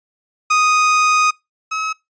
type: tone pair in turn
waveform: 30% pulse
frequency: 1244.5 / 1282.4 Hz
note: D#6 / E6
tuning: 0 / -48 cents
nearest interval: minor second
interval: 52 cents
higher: second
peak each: -9 / -17 dBFS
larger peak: first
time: 0.5-1.31 / 1.71-1.93 s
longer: first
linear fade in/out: 10 ms
effects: noise-tail reverb RT60 0.2 s tail -24 dB re dry + resampled to 16000 Hz